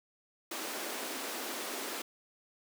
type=high-pass noise; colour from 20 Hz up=pink; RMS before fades=-39 dBFS; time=0.51-2.02 s; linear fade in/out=5 ms; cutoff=240 Hz; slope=48 dB/octave; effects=none